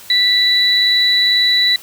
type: tone pair together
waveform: sine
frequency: 1975.5 / 3951 Hz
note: B6 / B7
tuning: 0 / 0 cents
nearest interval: octave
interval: 1200 cents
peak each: -17 / -11 dBFS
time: 0.1-1.76 s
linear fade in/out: 2 ms
effects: white hiss -38 dBFS RMS until 1.82 s